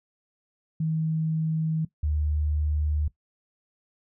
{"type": "tone pair in turn", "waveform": "sine", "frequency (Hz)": [159, 75.36], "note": ["D#3", "D2"], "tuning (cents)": [38, 45], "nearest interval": "octave + minor second", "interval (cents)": 1293, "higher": "first", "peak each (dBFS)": -23, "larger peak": "neither", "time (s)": [[0.8, 1.85], [2.03, 3.08]], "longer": "neither", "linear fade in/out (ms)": 5, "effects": ["noise-tail reverb RT60 0.1 s tail -17 dB re dry"]}